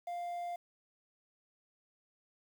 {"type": "tone with quantisation", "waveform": "triangle", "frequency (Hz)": 698.5, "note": "F5", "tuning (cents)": 0, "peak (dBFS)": -35, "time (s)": [0.07, 0.56], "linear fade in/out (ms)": 5, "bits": 10, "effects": []}